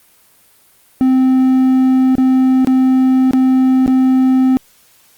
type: tone with dropouts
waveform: triangle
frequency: 259.8 Hz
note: C4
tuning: 12 cents flat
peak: -6 dBFS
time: 1.01-4.57 s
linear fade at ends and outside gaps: 0 ms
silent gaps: 2.153-2.182 / 2.648-2.672 / 3.31-3.334 / 3.862-3.878 s
effects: white hiss -50 dBFS RMS until 5.17 s + Opus 32 kbps